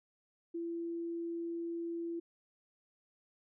sine tone, 337.3 Hz, E4, 40 cents sharp, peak -36 dBFS, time 0.54-2.2 s, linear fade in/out 10 ms, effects none

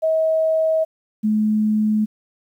sine tone pair in turn, 639 / 214.2 Hz, D#5 / A3, +46 / -46 cents, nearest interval octave + perfect fifth, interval 1892 cents, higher first, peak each -15 dBFS, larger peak neither, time 0.02-0.85 / 1.23-2.06 s, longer neither, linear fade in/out 20 ms, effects 9-bit

